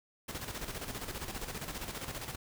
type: noise with tremolo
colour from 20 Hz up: pink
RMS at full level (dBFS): -39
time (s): 0.28-2.36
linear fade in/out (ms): 10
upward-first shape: square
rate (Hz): 15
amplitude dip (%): 55
effects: none